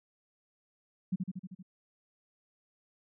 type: tone with echo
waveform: sine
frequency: 185.5 Hz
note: F#3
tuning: 5 cents sharp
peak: -27 dBFS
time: 1.12-1.16 s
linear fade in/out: 10 ms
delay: 78 ms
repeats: 6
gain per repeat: -3 dB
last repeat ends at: 1.628 s
effects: none